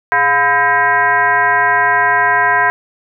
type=tone with frequency modulation; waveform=sine; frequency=1300 Hz; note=E6; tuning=24 cents flat; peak=-9 dBFS; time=0.12-2.7 s; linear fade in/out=0 ms; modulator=296 Hz; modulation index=2.1; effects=none